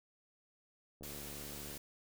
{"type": "click train", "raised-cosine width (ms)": 2, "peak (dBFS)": -38, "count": 56, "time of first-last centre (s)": [1.01, 1.77], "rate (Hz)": 72.4}
{"type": "noise", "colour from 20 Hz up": "white", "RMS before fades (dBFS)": -48, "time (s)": [1.03, 1.78], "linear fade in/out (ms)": 5}
{"effects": []}